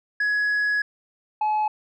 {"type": "tone pair in turn", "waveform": "sine", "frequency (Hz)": [1679, 853.7], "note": ["G#6", "G#5"], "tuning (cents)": [18, 47], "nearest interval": "octave", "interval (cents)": 1171, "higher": "first", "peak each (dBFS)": -17, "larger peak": "neither", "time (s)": [[0.2, 0.82], [1.41, 1.68]], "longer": "first", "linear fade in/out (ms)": 5, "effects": ["tanh soft clip ceiling -19 dBFS"]}